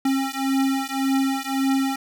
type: beating tone pair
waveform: square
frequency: 268.4 / 270.2 Hz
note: C4 / C#4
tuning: +44 / -44 cents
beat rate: 1.8 Hz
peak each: -24 dBFS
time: 0.05-1.96 s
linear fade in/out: 5 ms
effects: none